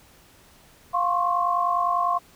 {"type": "tone cluster", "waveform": "sine", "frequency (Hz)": [702, 1057, 1107], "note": ["F5", "C6", "C#6"], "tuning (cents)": [9, 17, -3], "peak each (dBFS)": [-25, -23, -26], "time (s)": [0.93, 2.19], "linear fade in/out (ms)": 20, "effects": ["pink hiss -54 dBFS RMS until 2.35 s"]}